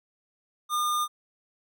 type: tone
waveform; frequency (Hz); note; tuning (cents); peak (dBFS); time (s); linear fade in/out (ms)
square; 1211; D#6; -47; -25; 0.69-1.08; 50
effects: none